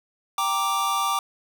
square chord, G minor, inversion none, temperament equal, 784 / 932.3 / 1174.7 Hz, G5 / Bb5 / D6, 0 / 0 / 0 cents, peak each -30 / -30 / -24 dBFS, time 0.38-1.19 s, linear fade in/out 2 ms, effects none

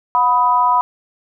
sine tone with amplitude modulation, 989 Hz, B5, 2 cents sharp, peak -7 dBFS, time 0.15-0.81 s, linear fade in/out 0 ms, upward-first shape sine, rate 265 Hz, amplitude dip 85%, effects none

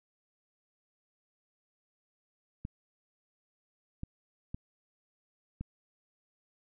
clicks, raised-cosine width 5 ms, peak -25 dBFS, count 4, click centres 2.651 / 4.034 / 4.545 / 5.61 s, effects none

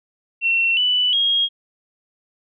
sine tone with pitch steps, 2715 / 2978 / 3266 Hz, F7 / F#7 / G#7, -50 / +11 / -30 cents, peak -15 dBFS, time 0.41-1.49 s, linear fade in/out 50 ms, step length 360 ms, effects none

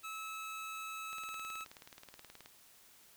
25% pulse tone, 1300 Hz, E6, 24 cents flat, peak -38 dBFS, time 0.03-1.65 s, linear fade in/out 20 ms
click train, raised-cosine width 0.2 ms, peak -34 dBFS, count 26, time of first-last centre 1.13-2.46 s, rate 18.8 Hz
effects white hiss -62 dBFS RMS until 3.16 s

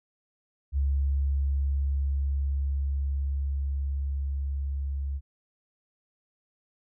sine tone with level ramp, 69.3 Hz, C#2, in tune, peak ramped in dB -22 to -28 dBFS, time 0.72-5.21 s, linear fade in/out 50 ms, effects none

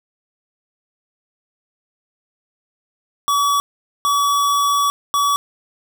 square tone bursts at uneven times, 1139 Hz, C#6, 47 cents sharp, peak -15 dBFS, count 3, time 3.28-3.6 / 4.05-4.9 / 5.14-5.36 s, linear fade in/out 0 ms, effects none

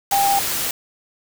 sine tone in noise, 796 Hz, G5, 26 cents sharp, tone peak -15 dBFS, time 0.12-0.39 s, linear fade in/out 2 ms, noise white, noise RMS -23 dBFS, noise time 0.11-0.71 s, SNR +5 dB, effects none

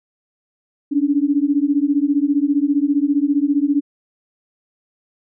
sine beating tone pair, 279.4 / 294.4 Hz, C#4 / D4, +14 / +4 cents, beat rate 15 Hz, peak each -17 dBFS, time 0.91-3.81 s, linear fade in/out 20 ms, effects none

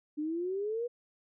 sine exponential sweep, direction up, 293.7 to 490 Hz, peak -31 dBFS, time 0.17-0.88 s, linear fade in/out 20 ms, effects none

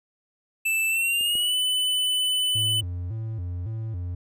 square tone with pitch glide, 2645 to 3003 Hz, E7 to F#7, +5 to +25 cents, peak -22 dBFS, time 0.65-2.81 s, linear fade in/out 10 ms, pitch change +220 cents, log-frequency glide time 0.88-1.56 s
clicks, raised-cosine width 2 ms, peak -32 / -27 dBFS, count 2, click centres 1.21 / 1.354 s
triangle tone with vibrato, 99.2 Hz, G2, 21 cents sharp, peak -26 dBFS, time 2.55-4.15 s, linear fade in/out 5 ms, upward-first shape square, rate 1.8 Hz, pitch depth 200 cents each way
effects none

